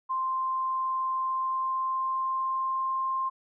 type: tone with pitch glide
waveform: sine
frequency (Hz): 1046.5 to 1055.6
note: C6 to C6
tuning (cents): 0 to +15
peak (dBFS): -26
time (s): 0.09-3.3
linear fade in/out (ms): 20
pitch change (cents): +15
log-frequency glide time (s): 1.16-2.98
effects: none